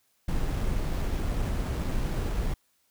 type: noise with sample-and-hold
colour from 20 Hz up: brown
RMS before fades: -28 dBFS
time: 0.28-2.54 s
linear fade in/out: 5 ms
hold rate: 8820 Hz
effects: white hiss -70 dBFS RMS until 2.9 s